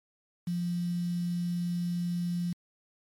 sine tone with quantisation, 174.61 Hz, F3, in tune, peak -28 dBFS, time 0.47-2.53 s, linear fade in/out 5 ms, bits 8, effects MP3 64 kbps

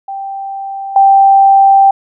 sine tone with level steps, 784 Hz, G5, in tune, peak -19 / -3 dBFS, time 0.08-1.91 s, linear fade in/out 5 ms, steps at 0.96 s, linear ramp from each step 2 ms, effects none

